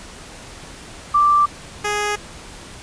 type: tone pair in turn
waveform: sine / 10% pulse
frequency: 1174.7 / 415.3 Hz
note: D6 / G#4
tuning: 0 / 0 cents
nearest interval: octave + tritone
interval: 1800 cents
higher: first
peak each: -11 dBFS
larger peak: neither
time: 1.14-1.46 / 1.84-2.16 s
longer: neither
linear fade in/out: 10 ms
effects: pink hiss -38 dBFS RMS until 2.82 s + resampled to 22050 Hz